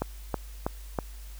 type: click train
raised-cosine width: 1 ms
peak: -13 dBFS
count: 4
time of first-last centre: 0.02-0.988 s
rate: 3.1 Hz
effects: added 50 Hz sine -40 dBFS peak until 1.39 s + white hiss -53 dBFS RMS until 1.39 s